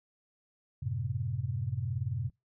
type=chord; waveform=sine; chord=F# diminished; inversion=none; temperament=equal; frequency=92.5 / 110 / 130.81 Hz; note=F#2 / A2 / C3; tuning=0 / 0 / 0 cents; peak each=-37 / -35 / -34 dBFS; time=0.82-2.3 s; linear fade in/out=10 ms; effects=noise-tail reverb RT60 0.2 s tail -24 dB re dry